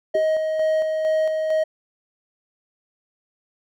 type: tone with tremolo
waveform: triangle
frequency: 629 Hz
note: D#5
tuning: 19 cents sharp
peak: -15 dBFS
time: 0.14-1.64 s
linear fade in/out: 10 ms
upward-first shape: square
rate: 2.2 Hz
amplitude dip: 35%
type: tone with exponential decay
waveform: sine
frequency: 392 Hz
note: G4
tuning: in tune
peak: -20 dBFS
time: 0.15-0.28 s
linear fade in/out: 2 ms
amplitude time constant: 27 ms
effects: none